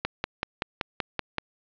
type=click train; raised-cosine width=0.3 ms; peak=-10 dBFS; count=8; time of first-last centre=0.05-1.383 s; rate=5.25 Hz; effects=resampled to 11025 Hz + 8-bit